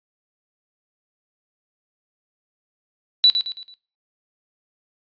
sine tone with echo, 3951 Hz, B7, in tune, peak -9 dBFS, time 3.24-3.3 s, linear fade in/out 0 ms, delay 110 ms, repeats 4, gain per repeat -8 dB, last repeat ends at 3.74 s, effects noise-tail reverb RT60 0.3 s tail -17 dB re dry + resampled to 11025 Hz

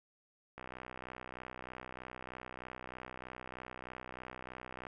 click train, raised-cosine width 0.5 ms, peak -30 dBFS, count 272, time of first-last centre 0.58-4.868 s, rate 63.2 Hz, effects none

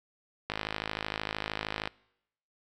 click train, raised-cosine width 0.3 ms, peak -15 dBFS, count 74, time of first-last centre 0.5-1.875 s, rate 53.1 Hz, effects noise-tail reverb RT60 0.8 s tail -24 dB re dry

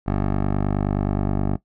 10% pulse tone with low-pass filter sweep, 49.53 Hz, G1, 19 cents sharp, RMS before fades -22 dBFS, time 0.06-1.57 s, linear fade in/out 20 ms, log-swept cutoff 1200 to 780 Hz, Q 0.8, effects noise-tail reverb RT60 0.1 s tail -17 dB re dry

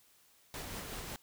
pink noise with tremolo, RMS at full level -42 dBFS, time 0.54-1.16 s, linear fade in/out 0 ms, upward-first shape sine, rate 5.5 Hz, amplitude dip 30%, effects white hiss -66 dBFS RMS until 1.22 s

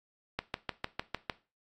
click train, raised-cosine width 0.3 ms, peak -15 dBFS, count 7, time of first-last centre 0.39-1.298 s, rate 6.61 Hz, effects noise-tail reverb RT60 0.3 s tail -18 dB re dry + AAC 48 kbps

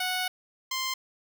10% pulse tone pair in turn, 737 / 1047.1 Hz, F#5 / C6, -7 / +1 cents, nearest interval tritone, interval 608 cents, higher second, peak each -19 / -20 dBFS, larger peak first, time 0-0.28 / 0.71-0.94 s, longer first, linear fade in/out 5 ms, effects none

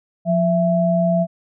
sine tone pair together, 176 / 664.5 Hz, F3 / E5, +14 / +14 cents, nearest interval octave + major seventh, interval 2300 cents, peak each -17 dBFS, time 0.25-1.27 s, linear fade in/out 50 ms, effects none

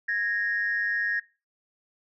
sine tone pair together, 1656 / 1860.4 Hz, G#6 / A#6, -5 / -4 cents, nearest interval major second, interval 201 cents, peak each -27 dBFS, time 0.08-1.2 s, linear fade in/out 10 ms, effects noise-tail reverb RT60 0.3 s tail -18 dB re dry + tanh soft clip ceiling -17 dBFS

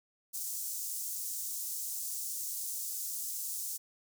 pink high-pass noise, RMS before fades -38 dBFS, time 0.33-3.78 s, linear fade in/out 20 ms, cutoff 6500 Hz, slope 24 dB/octave, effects none

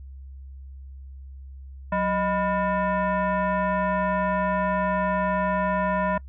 sine tone with frequency modulation, 185.1 Hz, F#3, 1 cent sharp, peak -21 dBFS, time 1.92-6.18 s, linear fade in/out 5 ms, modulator 805 Hz, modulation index 1.5, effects noise-tail reverb RT60 0.1 s tail -26 dB re dry + added 67 Hz sine -38 dBFS peak until 6.28 s

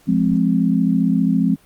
sine chord, F minor, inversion none, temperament just, 174.61 / 209.5 / 261.9 Hz, F3 / Ab3 / C4, 0 / +15 / +2 cents, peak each -18 dBFS, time 0.07-1.56 s, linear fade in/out 20 ms, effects pink hiss -53 dBFS RMS until 1.65 s + Opus 48 kbps

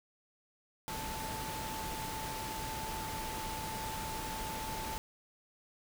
sine tone in noise, 880 Hz, A5, in tune, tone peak -41 dBFS, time 0.88-4.98 s, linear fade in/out 0 ms, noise pink, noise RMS -41 dBFS, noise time 0.88-4.98 s, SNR -3 dB, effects none

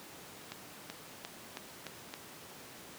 accelerating click train, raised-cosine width 0.2 ms, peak -23 dBFS, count 6, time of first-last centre 0.52-2.139 s, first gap 380 ms, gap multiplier 0.92, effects pink hiss -50 dBFS RMS until 2.98 s + high-pass 150 Hz 12 dB/octave

